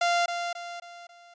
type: tone with echo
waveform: sawtooth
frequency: 694 Hz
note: F5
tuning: 11 cents flat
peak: -18 dBFS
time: 0.01-0.26 s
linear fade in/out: 5 ms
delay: 270 ms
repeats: 4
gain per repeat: -7 dB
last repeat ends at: 1.34 s
effects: resampled to 16000 Hz